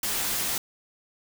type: noise with comb filter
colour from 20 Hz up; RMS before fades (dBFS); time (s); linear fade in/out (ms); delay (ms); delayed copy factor
white; -28; 0.03-0.58; 2; 13; -0.55
effects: none